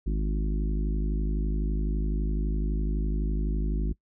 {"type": "harmonic tone", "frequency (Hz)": 51.91, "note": "G#1", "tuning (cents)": 0, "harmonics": [1, 3, 4, 5, 6, 7], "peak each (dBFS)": [-25, -35, -37, -39, -41, -42], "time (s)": [0.06, 3.93], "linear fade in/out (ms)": 10, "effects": ["noise-tail reverb RT60 0.1 s tail -22 dB re dry"]}